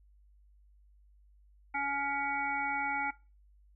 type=harmonic tone; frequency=280.7 Hz; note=C#4; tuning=22 cents sharp; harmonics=1 / 3 / 5 / 7 / 8; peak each=-44 / -34 / -38 / -41 / -36 dBFS; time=1.74-3.11 s; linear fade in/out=10 ms; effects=noise-tail reverb RT60 0.3 s tail -19 dB re dry + added 50 Hz sine -59 dBFS peak until 3.75 s